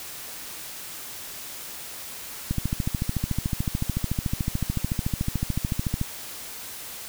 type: click train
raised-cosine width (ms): 5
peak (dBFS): -12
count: 49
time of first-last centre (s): 2.51-6.014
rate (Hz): 13.7
effects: white hiss -38 dBFS RMS until 7.08 s